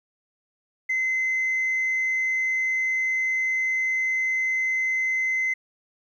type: tone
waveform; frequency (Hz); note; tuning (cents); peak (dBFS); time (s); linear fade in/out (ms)
sine; 2055; C7; -32; -20; 0.89-5.54; 10
effects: tanh soft clip ceiling -19 dBFS + 10-bit